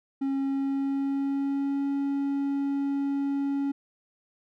triangle tone with pitch glide, 272.5 to 278.9 Hz, C#4 to C#4, -29 to +11 cents, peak -23 dBFS, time 0.21-3.72 s, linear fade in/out 10 ms, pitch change +40 cents, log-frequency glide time 0.39-1.87 s, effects none

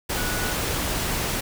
sine tone in noise, 1469 Hz, F#6, 13 cents flat, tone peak -32 dBFS, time 0.16-0.53 s, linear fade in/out 10 ms, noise pink, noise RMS -26 dBFS, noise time 0.09-1.41 s, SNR -9 dB, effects none

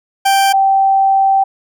40% pulse / sine tone pair in turn, 784 / 778.1 Hz, G5 / G5, 0 / -13 cents, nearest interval unison, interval 13 cents, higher first, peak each -8 dBFS, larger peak neither, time 0.25-0.53 / 0.53-1.44 s, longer second, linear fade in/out 10 ms, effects none

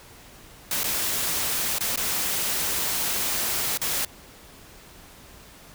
white noise with dropouts, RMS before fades -26 dBFS, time 0.71-4.05 s, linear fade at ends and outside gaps 2 ms, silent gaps 0.834-0.841 / 1.785-1.807 / 1.96-1.974 / 3.774-3.815 s, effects pink hiss -48 dBFS RMS until 5.74 s

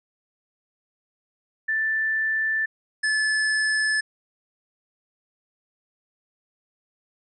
sine / square tone pair in turn, 1765 / 1731.7 Hz, A6 / A6, +5 / -28 cents, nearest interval unison, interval 33 cents, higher first, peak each -21 dBFS, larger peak neither, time 1.68-2.66 / 3.03-4.01 s, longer neither, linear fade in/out 10 ms, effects resampled to 24000 Hz

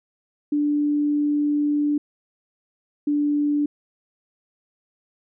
sine tone pair in turn, 293.7 / 292.7 Hz, D4 / D4, 0 / -6 cents, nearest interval unison, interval 6 cents, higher first, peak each -18 dBFS, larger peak neither, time 0.52-1.98 / 3.07-3.66 s, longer first, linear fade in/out 5 ms, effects none

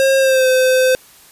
square tone with pitch glide, 537 to 515.1 Hz, C5 to C5, +45 to -27 cents, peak -11 dBFS, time 0-0.95 s, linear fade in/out 0 ms, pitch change -72 cents, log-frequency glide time 0.18-0.48 s, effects white hiss -45 dBFS RMS until 1.31 s + resampled to 32000 Hz

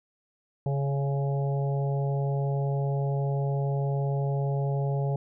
harmonic tone with a mistuned harmonic, 139.3 Hz, C#3, 9 cents sharp, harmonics 1 / 3 / 4 / 5 / 6, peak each -25 / -35 / -37 / -39 / -41 dBFS, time 0.66-5.16 s, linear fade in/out 2 ms, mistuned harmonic 5, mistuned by -16 cents, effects none

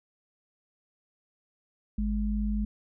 sine tone pair together, 51.87 / 209 Hz, G#1 / G#3, -1 / +11 cents, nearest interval 2 octaves, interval 2412 cents, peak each -28 / -29 dBFS, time 1.98-2.65 s, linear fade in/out 5 ms, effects none

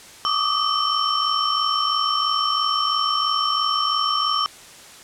sine tone cluster, 1148 / 1191 / 1254 / 3071 / 5440 Hz, D6 / D6 / D#6 / G7 / F8, -40 / +24 / +13 / -36 / -46 cents, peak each -25 dBFS, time 0.25-4.46 s, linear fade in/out 0 ms, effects white hiss -43 dBFS RMS until 5.03 s + low-pass 9000 Hz 12 dB/octave

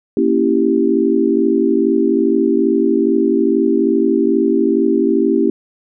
sine chord, A# diminished seventh, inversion none, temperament equal, 233.1 / 277.2 / 329.6 / 392 Hz, A#3 / C#4 / E4 / G4, 0 / 0 / 0 / 0 cents, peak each -18 / -17 / -16 / -16 dBFS, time 0.17-5.5 s, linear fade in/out 2 ms, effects none

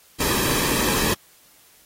pink noise with comb filter, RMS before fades -22 dBFS, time 0.2-1.14 s, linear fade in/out 5 ms, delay 1.4 ms, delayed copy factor -0.6, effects white hiss -54 dBFS RMS until 1.85 s + AAC 48 kbps

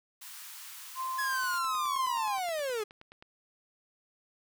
white high-pass noise, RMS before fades -46 dBFS, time 0.21-1.59 s, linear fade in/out 10 ms, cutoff 880 Hz, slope 48 dB/octave
sine tone, 1042 Hz, C6, 7 cents flat, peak -32 dBFS, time 0.95-2.4 s, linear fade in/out 50 ms
45% pulse linear sweep, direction down, 1700 to 406.6 Hz, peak -31 dBFS, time 1.18-2.84 s, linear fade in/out 10 ms
click train, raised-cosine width 0.3 ms, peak -34 dBFS, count 19, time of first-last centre 1.33-3.225 s, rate 9.5 Hz
effects none

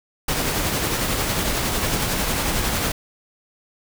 pink noise with tremolo, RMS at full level -21 dBFS, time 0.28-2.92 s, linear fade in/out 5 ms, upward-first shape triangle, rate 11 Hz, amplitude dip 35%, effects none

